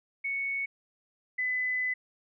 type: tone pair in turn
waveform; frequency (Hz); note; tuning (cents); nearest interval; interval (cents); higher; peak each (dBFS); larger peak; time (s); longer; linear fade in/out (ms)
sine; 2217 / 2008; C#7 / B6; 0 / +28; major second; 172; first; -29 / -27; second; 0.24-0.66 / 1.38-1.94; second; 10
effects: none